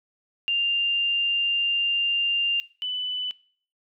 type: tone pair in turn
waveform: sine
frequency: 2794 / 2994 Hz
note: F7 / F#7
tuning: 0 / +20 cents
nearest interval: minor second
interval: 120 cents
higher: second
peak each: -21 / -26 dBFS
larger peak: first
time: 0.48-2.6 / 2.82-3.31 s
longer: first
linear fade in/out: 0 ms
effects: noise-tail reverb RT60 0.5 s tail -21 dB re dry